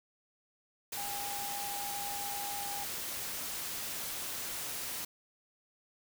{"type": "tone in noise", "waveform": "sine", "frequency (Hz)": 810, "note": "G#5", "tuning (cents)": -43, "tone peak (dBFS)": -40, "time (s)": [0.97, 2.84], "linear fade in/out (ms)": 5, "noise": "white", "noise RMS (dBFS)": -39, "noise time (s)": [0.92, 5.05], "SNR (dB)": -4, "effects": []}